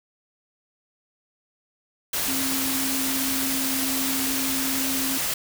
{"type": "tone in noise", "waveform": "sine", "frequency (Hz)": 267, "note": "C4", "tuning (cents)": 35, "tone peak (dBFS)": -28, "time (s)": [2.28, 5.18], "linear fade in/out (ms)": 5, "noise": "white", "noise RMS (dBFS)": -26, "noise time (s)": [2.13, 5.34], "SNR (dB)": -5, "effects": []}